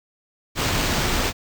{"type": "noise with sample-and-hold", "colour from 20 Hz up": "pink", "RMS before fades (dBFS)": -22, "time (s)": [0.55, 1.33], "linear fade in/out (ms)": 50, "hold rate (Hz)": 11025, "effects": []}